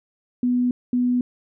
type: tone bursts at uneven times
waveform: sine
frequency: 246.9 Hz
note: B3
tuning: in tune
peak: -17 dBFS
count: 2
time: 0.43-0.71 / 0.93-1.21 s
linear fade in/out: 2 ms
effects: none